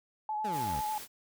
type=tone with vibrato; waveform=sine; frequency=854 Hz; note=G#5; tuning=48 cents sharp; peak=-31 dBFS; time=0.29-0.98 s; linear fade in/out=2 ms; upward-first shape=sine; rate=10 Hz; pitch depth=26 cents each way
type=exponential sweep; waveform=20% pulse; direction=down; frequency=230 to 61.74 Hz; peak=-32 dBFS; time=0.44-0.81 s; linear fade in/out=10 ms
type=noise; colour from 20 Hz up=white; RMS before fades=-44 dBFS; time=0.51-1.08 s; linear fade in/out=50 ms
effects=none